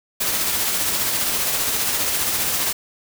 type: noise with tremolo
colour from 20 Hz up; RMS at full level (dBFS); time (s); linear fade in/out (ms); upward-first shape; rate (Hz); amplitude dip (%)
white; -20; 0.2-2.73; 10; triangle; 15; 35
effects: none